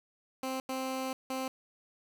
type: tone bursts at uneven times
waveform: 15% pulse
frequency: 262.1 Hz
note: C4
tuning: 3 cents sharp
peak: -27 dBFS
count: 3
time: 0.43-0.6 / 0.69-1.13 / 1.3-1.48 s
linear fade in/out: 2 ms
effects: none

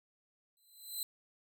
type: tone with exponential growth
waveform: 5% pulse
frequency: 4038 Hz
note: B7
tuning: 38 cents sharp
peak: -27 dBFS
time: 0.57-1.03 s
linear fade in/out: 1 ms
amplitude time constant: 100 ms
effects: none

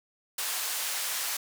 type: band-pass noise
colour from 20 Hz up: white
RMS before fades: -32 dBFS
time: 0.38-1.37 s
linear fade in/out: 5 ms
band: 730 to 14000 Hz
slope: 12 dB/octave
effects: none

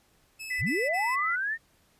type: tone bursts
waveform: sawtooth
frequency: 2600 Hz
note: E7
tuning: 24 cents flat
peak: -34 dBFS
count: 3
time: 0.39-1.16 s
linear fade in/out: 20 ms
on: 230 ms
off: 40 ms
type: tone with vibrato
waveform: sine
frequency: 1999 Hz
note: B6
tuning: 20 cents sharp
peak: -28 dBFS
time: 0.5-1.36 s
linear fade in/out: 10 ms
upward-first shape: square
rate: 18 Hz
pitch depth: 9 cents each way
type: linear sweep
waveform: sine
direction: up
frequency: 39.18 to 1864.7 Hz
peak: -27 dBFS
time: 0.58-1.58 s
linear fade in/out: 50 ms
effects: pink hiss -65 dBFS RMS until 1.99 s + resampled to 32000 Hz

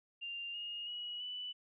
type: tone with pitch steps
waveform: sine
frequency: 2791 / 2851 / 2913 / 2976 Hz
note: F7 / F7 / F#7 / F#7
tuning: -2 / +35 / -28 / +9 cents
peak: -40 dBFS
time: 0.21-1.53 s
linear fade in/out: 20 ms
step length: 330 ms
effects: none

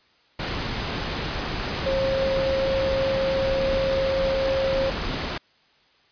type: tone in noise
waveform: sine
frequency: 537 Hz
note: C5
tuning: 45 cents sharp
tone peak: -21 dBFS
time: 1.86-4.9 s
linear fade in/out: 5 ms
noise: pink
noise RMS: -28 dBFS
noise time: 0.39-5.38 s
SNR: +4 dB
effects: white hiss -60 dBFS RMS until 6.11 s + resampled to 11025 Hz

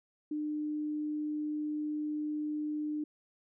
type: tone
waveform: sine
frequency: 301.3 Hz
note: D4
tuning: 44 cents sharp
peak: -32 dBFS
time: 0.31-3.04 s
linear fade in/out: 5 ms
effects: none

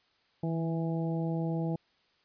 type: harmonic tone with a mistuned harmonic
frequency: 164.81 Hz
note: E3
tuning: in tune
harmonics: 1 / 2 / 3 / 4 / 5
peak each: -30 / -36 / -40 / -42 / -44 dBFS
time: 0.43-1.76 s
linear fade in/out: 5 ms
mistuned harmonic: 1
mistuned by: -23 cents
effects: white hiss -69 dBFS RMS until 2.24 s + resampled to 11025 Hz

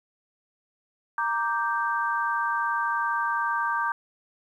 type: chord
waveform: sine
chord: G minor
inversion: first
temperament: equal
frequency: 932.3 / 1174.7 / 1568 Hz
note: Bb5 / D6 / G6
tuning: 0 / 0 / 0 cents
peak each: -28 dBFS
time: 1.18-3.92 s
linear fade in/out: 2 ms
effects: 10-bit

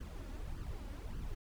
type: noise with flanger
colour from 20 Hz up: brown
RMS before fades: -43 dBFS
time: 0-1.35 s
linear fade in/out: 10 ms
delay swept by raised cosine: 0.64 to 3.64 ms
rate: 1.7 Hz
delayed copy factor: +0.65
effects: none

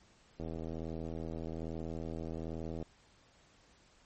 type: click train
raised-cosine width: 2 ms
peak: -28 dBFS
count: 198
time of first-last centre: 0.4-2.826 s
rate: 81.2 Hz
effects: pink hiss -65 dBFS RMS until 4.05 s + MP3 32 kbps

